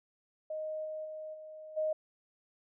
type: tone with level steps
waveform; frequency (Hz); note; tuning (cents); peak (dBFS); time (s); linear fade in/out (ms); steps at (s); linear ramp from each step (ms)
sine; 622.3; D#5; 0; -35 / -37 / -40 / -45 / -29; 0.5-1.93; 5; 0.84 / 1.04 / 1.33 / 1.76; 20
effects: none